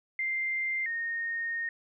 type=tone pair in turn; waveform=sine; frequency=2093 / 1849 Hz; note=C7 / A#6; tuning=0 / -15 cents; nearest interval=major second; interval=215 cents; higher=first; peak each=-28 / -30 dBFS; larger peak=first; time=0.19-0.86 / 0.86-1.69 s; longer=second; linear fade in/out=2 ms; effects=none